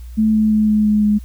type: tone with pitch steps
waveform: sine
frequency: 217.8 / 216 / 214.3 / 212.6 / 210.9 / 209.2 Hz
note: A3 / A3 / A3 / G#3 / G#3 / G#3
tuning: -17 / -32 / -45 / +41 / +27 / +13 cents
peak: -11 dBFS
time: 0.17-1.19 s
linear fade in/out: 20 ms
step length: 170 ms
effects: added 60 Hz sine -30 dBFS peak until 1.24 s + white hiss -52 dBFS RMS until 1.24 s